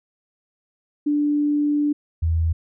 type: tone pair in turn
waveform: sine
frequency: 293.7 / 81.92 Hz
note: D4 / E2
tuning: 0 / -10 cents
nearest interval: octave + minor seventh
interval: 2210 cents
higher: first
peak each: -17 dBFS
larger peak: neither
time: 1.06-1.93 / 2.22-2.53 s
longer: first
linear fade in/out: 10 ms
effects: none